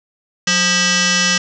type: tone with frequency modulation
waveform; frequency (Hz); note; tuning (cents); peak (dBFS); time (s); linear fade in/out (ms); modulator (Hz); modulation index
sine; 1597; G6; +32; -12; 0.47-1.38; 5; 707; 6.8
effects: none